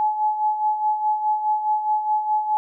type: tone with tremolo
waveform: sine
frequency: 853 Hz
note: G#5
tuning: 46 cents sharp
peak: -16 dBFS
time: 0-2.57 s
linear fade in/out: 0 ms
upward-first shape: sine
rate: 4.8 Hz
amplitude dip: 60%
effects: none